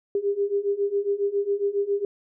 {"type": "beating tone pair", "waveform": "sine", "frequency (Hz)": [398.3, 405.6], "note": ["G4", "G#4"], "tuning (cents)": [28, -41], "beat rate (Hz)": 7.3, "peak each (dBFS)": [-26, -24], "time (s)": [0.15, 2.05], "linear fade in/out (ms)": 2, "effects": []}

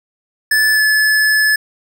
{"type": "tone with pitch glide", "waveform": "square", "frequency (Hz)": [1740, 1724], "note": ["A6", "A6"], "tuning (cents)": [-20, -36], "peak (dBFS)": -11, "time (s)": [0.51, 1.56], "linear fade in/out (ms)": 5, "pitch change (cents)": -16, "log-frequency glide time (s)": [0.73, 0.81], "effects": []}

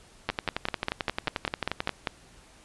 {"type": "two click trains", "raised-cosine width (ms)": 0.3, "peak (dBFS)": [-11, -10], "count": [19, 10], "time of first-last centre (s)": [[0.3, 1.893], [0.29, 2.072]], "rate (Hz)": [11.3, 5.05], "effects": ["pink hiss -55 dBFS RMS until 2.64 s", "resampled to 24000 Hz"]}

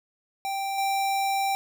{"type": "tone with level steps", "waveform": "square", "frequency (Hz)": 784, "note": "G5", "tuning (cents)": 0, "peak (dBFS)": [-28, -24], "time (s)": [0.45, 1.55], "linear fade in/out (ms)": 0, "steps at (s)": 0.78, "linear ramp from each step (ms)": 2, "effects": []}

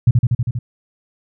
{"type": "tone with echo", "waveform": "sine", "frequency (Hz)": 120, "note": "B2", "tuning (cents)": -49, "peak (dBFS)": -6, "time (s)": [0.07, 0.11], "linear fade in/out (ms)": 5, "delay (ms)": 80, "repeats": 6, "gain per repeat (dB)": -2, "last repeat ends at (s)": 0.59, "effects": []}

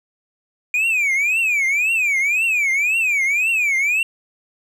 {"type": "tone with vibrato", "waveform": "triangle", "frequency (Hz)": 2400, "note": "D7", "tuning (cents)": 37, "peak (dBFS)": -14, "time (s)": [0.74, 4.03], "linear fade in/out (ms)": 2, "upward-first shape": "triangle", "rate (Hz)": 1.9, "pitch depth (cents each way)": 250, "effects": []}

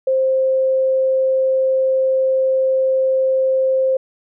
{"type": "tone", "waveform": "sine", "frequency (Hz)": 526, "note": "C5", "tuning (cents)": 9, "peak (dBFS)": -13, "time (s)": [0.07, 3.97], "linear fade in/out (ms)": 5, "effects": []}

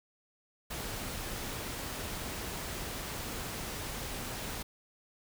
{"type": "noise", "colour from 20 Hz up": "pink", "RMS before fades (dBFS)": -39, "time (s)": [0.7, 4.63], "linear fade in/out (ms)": 10, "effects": []}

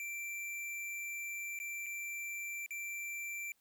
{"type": "tone with dropouts", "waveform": "square", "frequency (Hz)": 2349, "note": "D7", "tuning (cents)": 0, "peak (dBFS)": -40, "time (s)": [0, 3.52], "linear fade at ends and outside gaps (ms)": 1, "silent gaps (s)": [[1.59, 1.6], [1.861, 1.865], [2.662, 2.707]], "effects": ["white hiss -75 dBFS RMS until 3.6 s"]}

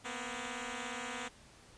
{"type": "beating tone pair", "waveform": "5% pulse", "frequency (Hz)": [235.5, 252.5], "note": ["A#3", "B3"], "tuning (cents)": [18, 39], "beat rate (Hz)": 17, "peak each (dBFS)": [-31, -30], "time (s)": [0.04, 1.29], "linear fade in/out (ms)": 20, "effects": ["pink hiss -59 dBFS RMS until 1.77 s", "resampled to 22050 Hz"]}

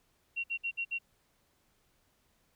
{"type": "tone bursts", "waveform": "sine", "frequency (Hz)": 2744, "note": "F7", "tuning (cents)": -31, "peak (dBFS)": -31, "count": 5, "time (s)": [0.36, 0.988], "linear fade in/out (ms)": 20, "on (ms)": 80, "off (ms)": 57, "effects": ["pink hiss -72 dBFS RMS until 2.55 s"]}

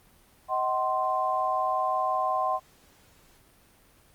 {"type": "chord", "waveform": "sine", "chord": "C diminished", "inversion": "first", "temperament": "just", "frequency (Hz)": [627.9, 753.5, 1046.5], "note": ["Eb5", "Gb5", "C6"], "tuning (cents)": [16, 31, 0], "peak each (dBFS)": [-31, -28, -27], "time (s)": [0.48, 2.6], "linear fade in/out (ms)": 50, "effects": ["pink hiss -59 dBFS RMS until 4.14 s", "Opus 32 kbps"]}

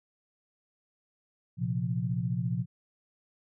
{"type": "chord", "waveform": "sine", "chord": "Bb suspended second", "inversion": "none", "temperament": "just", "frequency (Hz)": [116.54, 131.11, 174.81], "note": ["Bb2", "C3", "F3"], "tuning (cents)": [0, 4, 2], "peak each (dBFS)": -32, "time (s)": [1.57, 2.66], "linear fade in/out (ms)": 50, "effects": []}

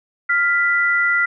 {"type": "tone pair together", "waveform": "sine", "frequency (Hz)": [1400, 1982.5], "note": ["F6", "B6"], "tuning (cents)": [4, 6], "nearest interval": "tritone", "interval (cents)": 602, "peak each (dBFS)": -17, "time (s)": [0.29, 1.26], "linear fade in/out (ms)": 10, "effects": []}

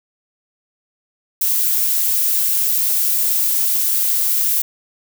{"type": "noise", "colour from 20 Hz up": "violet", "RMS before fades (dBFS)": -17, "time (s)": [1.41, 4.62], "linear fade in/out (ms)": 5, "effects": []}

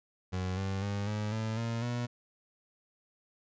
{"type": "tone with pitch steps", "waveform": "30% pulse", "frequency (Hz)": [92.5, 96.71, 101.11, 105.7, 110.51, 115.54, 120.79], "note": ["F#2", "G2", "G#2", "G#2", "A2", "A#2", "B2"], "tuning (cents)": [0, -23, -46, 31, 8, -15, -38], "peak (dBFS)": -29, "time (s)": [0.32, 2.07], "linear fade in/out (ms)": 20, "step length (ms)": 250, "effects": ["resampled to 16000 Hz"]}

